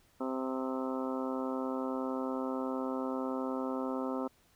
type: harmonic tone with a mistuned harmonic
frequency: 130.8 Hz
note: C3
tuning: in tune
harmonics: 2 / 3 / 4 / 5 / 6 / 7 / 8 / 9 / 10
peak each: -35 / -41 / -39 / -45 / -47 / -45 / -46 / -50 / -45 dBFS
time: 0.2-4.28 s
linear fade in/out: 10 ms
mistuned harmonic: 9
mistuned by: +33 cents
effects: pink hiss -67 dBFS RMS until 4.55 s